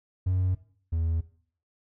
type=tone pair in turn; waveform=triangle; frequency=92.5 / 82.09 Hz; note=F#2 / E2; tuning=0 / -7 cents; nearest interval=major second; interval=207 cents; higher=first; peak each=-20 / -22 dBFS; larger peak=first; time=0.26-0.55 / 0.92-1.21 s; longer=neither; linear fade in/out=10 ms; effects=noise-tail reverb RT60 0.5 s tail -17 dB re dry + tanh soft clip ceiling -16 dBFS